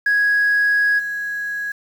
sine tone with level steps, 1661.2 Hz, G#6, in tune, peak -12 / -22 dBFS, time 0.06-1.72 s, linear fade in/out 5 ms, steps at 0.98 s, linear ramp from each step 20 ms, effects tanh soft clip ceiling -11 dBFS + 7-bit

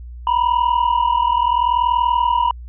triangle tone pair together, 947.1 / 987.8 Hz, A#5 / B5, +27 / 0 cents, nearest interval minor second, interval 73 cents, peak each -15 dBFS, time 0.27-2.51 s, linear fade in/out 2 ms, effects added 60 Hz sine -31 dBFS peak until 2.68 s + resampled to 8000 Hz

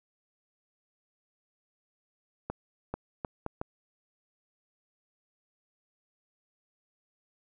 accelerating click train, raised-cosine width 1 ms, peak -19 dBFS, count 5, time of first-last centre 2.5-3.615 s, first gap 440 ms, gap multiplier 0.7, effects none

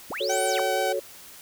sine linear two-way sweep, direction up then down, 92.1 to 9840 to 230 Hz, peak -30 dBFS, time 0.1-0.61 s, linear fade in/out 5 ms, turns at 0.44 s
sine chord, F# minor, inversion none, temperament equal with one note detuned, 370 / 440 / 556.3 Hz, F#4 / A4 / C#5, 0 / 0 / +6 cents, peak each -31 / -30 / -27 dBFS, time 0.2-1 s, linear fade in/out 10 ms
sawtooth tone with vibrato, 761 Hz, F#5, 48 cents sharp, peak -22 dBFS, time 0.29-0.93 s, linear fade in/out 10 ms, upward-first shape sine, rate 6.3 Hz, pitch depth 10 cents each way
effects white hiss -46 dBFS RMS until 1.41 s

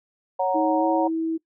sine chord, F# major, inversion second, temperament equal, 554.4 / 740 / 932.3 Hz, C#5 / F#5 / A#5, 0 / 0 / 0 cents, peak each -24 / -24 / -25 dBFS, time 0.39-1.08 s, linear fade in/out 10 ms
sine tone with pitch glide, 315.9 to 324.6 Hz, D#4 to E4, +26 to -27 cents, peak -22 dBFS, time 0.54-1.38 s, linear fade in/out 20 ms, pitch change +47 cents, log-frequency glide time 0.79-0.84 s
effects noise-tail reverb RT60 0.1 s tail -22 dB re dry

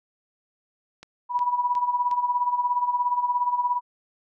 click train, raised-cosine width 0.2 ms, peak -25 dBFS, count 4, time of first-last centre 1.03-2.113 s, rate 2.77 Hz
sine tone with tremolo, 978 Hz, B5, 17 cents flat, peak -18 dBFS, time 1.29-3.81 s, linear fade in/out 50 ms, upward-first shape sine, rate 17 Hz, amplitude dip 70%
effects none

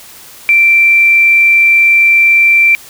sine tone, 2349 Hz, D7, in tune, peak -4 dBFS, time 0.49-2.75 s, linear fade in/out 0 ms, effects white hiss -35 dBFS RMS until 2.89 s

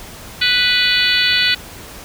harmonic tone, 493.9 Hz, B4, in tune, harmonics 3 / 4 / 5 / 6 / 7 / 8 / 9, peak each -20 / -20 / -20 / -20 / -20 / -20 / -20 dBFS, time 0.41-1.55 s, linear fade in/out 10 ms, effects pink hiss -35 dBFS RMS until 2.04 s

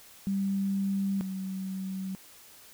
sine tone pair in turn, 196 / 190.09 Hz, G3 / F#3, 0 / +47 cents, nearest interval minor second, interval 53 cents, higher first, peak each -26 / -32 dBFS, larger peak first, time 0.27-1.21 / 1.21-2.15 s, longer neither, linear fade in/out 0 ms, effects white hiss -53 dBFS RMS until 2.73 s

